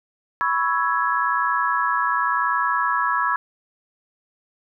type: chord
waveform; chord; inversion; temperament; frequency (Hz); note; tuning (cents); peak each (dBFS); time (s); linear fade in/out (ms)
sine; C# minor seventh; third; equal with one note detuned; 987.8 / 1108.7 / 1318.5 / 1668.9; B5 / C#6 / E6 / G#6; 0 / 0 / 0 / +8; -24; 0.41-3.36; 0
effects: none